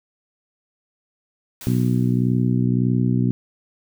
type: noise with exponential decay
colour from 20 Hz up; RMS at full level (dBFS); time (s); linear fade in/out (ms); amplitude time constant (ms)
white; -36; 1.61-2.67; 2; 230
type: harmonic tone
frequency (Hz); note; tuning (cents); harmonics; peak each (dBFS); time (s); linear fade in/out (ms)
61.74; B1; 0; 2 / 3 / 4 / 5 / 6; -19 / -22 / -22 / -30 / -32; 1.67-3.31; 0
effects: none